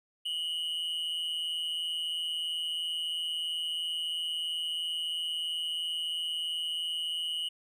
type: tone pair together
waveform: triangle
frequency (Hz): 2898 / 3061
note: F#7 / G7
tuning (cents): -37 / -42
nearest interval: minor second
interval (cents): 95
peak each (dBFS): -31 / -35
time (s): 0.25-7.49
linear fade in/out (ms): 10
effects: none